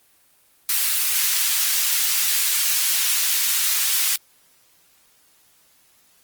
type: high-pass noise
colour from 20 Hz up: white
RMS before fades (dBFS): -20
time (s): 0.69-4.16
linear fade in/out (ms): 2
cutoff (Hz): 1800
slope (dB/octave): 12
effects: white hiss -58 dBFS RMS until 6.23 s + Opus 24 kbps